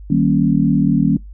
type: chord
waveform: sine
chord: Eb dominant seventh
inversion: none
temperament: equal with one note detuned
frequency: 155.56 / 193.19 / 233.1 / 277.2 Hz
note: Eb3 / G3 / Bb3 / Db4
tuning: 0 / -25 / 0 / 0 cents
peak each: -17 dBFS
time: 0.1-1.17 s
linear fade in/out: 5 ms
effects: noise-tail reverb RT60 0.2 s tail -25 dB re dry + added 50 Hz sine -32 dBFS peak until 1.33 s